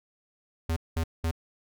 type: tone bursts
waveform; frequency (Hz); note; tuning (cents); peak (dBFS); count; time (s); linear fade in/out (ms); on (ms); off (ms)
square; 82.1; E2; -6; -26; 3; 0.69-1.312; 5; 74; 200
effects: none